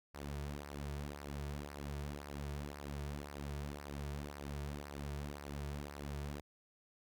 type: tone with flanger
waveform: sawtooth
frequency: 72 Hz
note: D2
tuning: 34 cents flat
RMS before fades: -44 dBFS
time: 0.14-6.41 s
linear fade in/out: 10 ms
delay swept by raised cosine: 0.28 to 3.88 ms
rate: 1.9 Hz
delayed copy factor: -0.65
effects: none